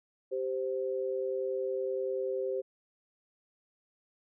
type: tone pair together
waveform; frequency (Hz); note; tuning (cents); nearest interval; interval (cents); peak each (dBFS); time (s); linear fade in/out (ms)
sine; 390.1 / 520.7; G4 / C5; -8 / -8; perfect fourth; 500; -33 / -33; 0.31-2.62; 20
effects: none